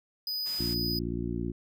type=tone; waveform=square; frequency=4978 Hz; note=D#8; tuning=in tune; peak=-31 dBFS; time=0.27-0.99 s; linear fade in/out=2 ms
type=low-pass noise; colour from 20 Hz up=white; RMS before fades=-46 dBFS; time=0.45-0.75 s; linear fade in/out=20 ms; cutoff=11000 Hz; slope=48 dB/octave
type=harmonic tone; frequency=58.3 Hz; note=A#1; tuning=1 cent sharp; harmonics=1 / 2 / 3 / 4 / 5 / 6; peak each=-37 / -37 / -37 / -37 / -37 / -37 dBFS; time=0.59-1.52 s; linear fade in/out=10 ms
effects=none